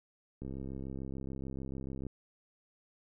click train, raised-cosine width 3 ms, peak -29 dBFS, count 111, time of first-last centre 0.42-2.067 s, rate 66.8 Hz, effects none

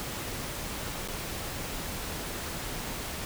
pink noise with dropouts, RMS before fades -36 dBFS, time 0-3.25 s, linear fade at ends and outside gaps 0 ms, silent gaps 1.077-1.085 s, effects none

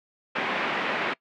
white band-pass noise, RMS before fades -28 dBFS, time 0.35-1.14 s, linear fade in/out 10 ms, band 180 to 2500 Hz, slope 24 dB/octave, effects noise-tail reverb RT60 0.1 s tail -22 dB re dry

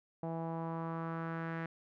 sawtooth tone with low-pass filter sweep, 164.4 Hz, E3, 4 cents flat, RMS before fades -39 dBFS, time 0.23-1.66 s, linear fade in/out 2 ms, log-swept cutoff 750 to 1800 Hz, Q 2.8, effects none

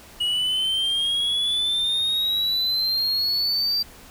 triangle exponential sweep, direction up, 2900 to 4699 Hz, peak -19 dBFS, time 0.2-3.83 s, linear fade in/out 10 ms, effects pink hiss -46 dBFS RMS until 4.1 s

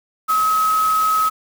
sine tone in noise, 1279 Hz, D#6, 47 cents sharp, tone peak -14 dBFS, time 0.28-1.3 s, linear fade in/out 20 ms, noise white, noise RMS -30 dBFS, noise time 0.28-1.3 s, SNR +13 dB, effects none

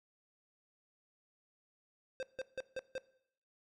square tone bursts, 523.3 Hz, C5, in tune, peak -38 dBFS, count 5, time 2.2-2.98 s, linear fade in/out 0 ms, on 28 ms, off 160 ms, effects noise-tail reverb RT60 0.7 s tail -20 dB re dry + low-pass 5000 Hz 12 dB/octave

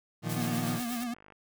35% pulse chord, Bb suspended fourth, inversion none, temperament equal, 116.54 / 155.56 / 174.61 Hz, Bb2 / Eb3 / F3, 0 / 0 / 0 cents, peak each -34 dBFS, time 0.22-0.81 s, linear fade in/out 50 ms
white noise with tremolo, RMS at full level -39 dBFS, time 0.29-1.04 s, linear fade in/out 5 ms, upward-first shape triangle, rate 8.2 Hz, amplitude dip 55%
square tone with vibrato, 240 Hz, B3, 49 cents flat, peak -33 dBFS, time 0.36-1.14 s, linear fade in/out 5 ms, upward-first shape sine, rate 9.2 Hz, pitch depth 65 cents each way
click train, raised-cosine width 0.5 ms, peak -38 dBFS, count 24, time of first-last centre 0.87-1.323 s, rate 50.8 Hz
effects none

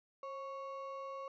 triangle ring-modulated tone, 825 Hz, G#5, 12 cents flat, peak -37 dBFS, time 0.23-1.28 s, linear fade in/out 2 ms, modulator 286 Hz, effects resampled to 16000 Hz

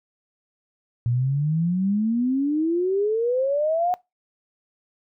sine exponential sweep, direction up, 116.54 to 735 Hz, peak -19 dBFS, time 1.06-3.94 s, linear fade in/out 0 ms, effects noise-tail reverb RT60 0.2 s tail -22 dB re dry

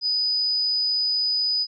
sine tone, 4978 Hz, D#8, in tune, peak -20 dBFS, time 0.01-1.67 s, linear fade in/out 50 ms, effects none

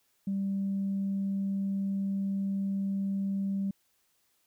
sine tone, 196 Hz, G3, in tune, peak -27 dBFS, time 0.27-3.71 s, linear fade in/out 5 ms, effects tanh soft clip ceiling -24 dBFS + white hiss -72 dBFS RMS until 4.46 s

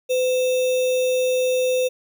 sine tone with sample-and-hold, 508 Hz, B4, 49 cents sharp, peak -17 dBFS, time 0.09-1.89 s, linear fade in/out 20 ms, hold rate 3150 Hz, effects none

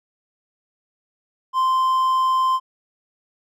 triangle tone, 1041 Hz, C6, 9 cents flat, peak -14 dBFS, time 1.53-2.6 s, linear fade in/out 50 ms, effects none

